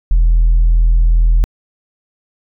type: tone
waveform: sine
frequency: 41.2 Hz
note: E1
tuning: in tune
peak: -5 dBFS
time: 0.11-1.44 s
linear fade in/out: 0 ms
effects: tanh soft clip ceiling -5 dBFS